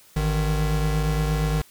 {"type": "tone pair together", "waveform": "square", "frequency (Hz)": [53.9, 153.1], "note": ["A1", "D#3"], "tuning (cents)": [-35, -28], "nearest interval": "octave + tritone", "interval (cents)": 1807, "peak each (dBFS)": -24, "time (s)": [0.16, 1.62], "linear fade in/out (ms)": 5, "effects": ["white hiss -53 dBFS RMS until 1.7 s"]}